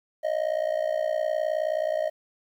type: tone with amplitude modulation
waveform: triangle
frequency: 624 Hz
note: D#5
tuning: 5 cents sharp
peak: -18 dBFS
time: 0.23-2.1 s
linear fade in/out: 20 ms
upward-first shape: sine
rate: 59.2 Hz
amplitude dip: 90%
effects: 10-bit